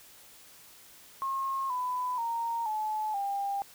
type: tone with pitch steps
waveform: sine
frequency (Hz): 1077 / 999.1 / 926.8 / 859.8 / 797.6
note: C6 / B5 / A#5 / A5 / G5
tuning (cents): +50 / +20 / -10 / -40 / +30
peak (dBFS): -29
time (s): 1.22-3.62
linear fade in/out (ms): 0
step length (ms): 480
effects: white hiss -54 dBFS RMS until 3.74 s